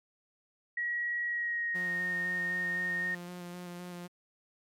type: tone with pitch glide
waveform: sine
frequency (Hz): 1911 to 1843.8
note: A#6 to A#6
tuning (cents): +43 to -19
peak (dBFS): -30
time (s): 0.77-3.15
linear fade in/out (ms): 5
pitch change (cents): -62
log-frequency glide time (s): 1.25-2.06
type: tone with vibrato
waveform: sawtooth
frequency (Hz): 176.9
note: F3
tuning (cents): +23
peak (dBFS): -37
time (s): 1.74-4.08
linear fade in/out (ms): 20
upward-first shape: square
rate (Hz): 3.9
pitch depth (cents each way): 15
effects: MP3 96 kbps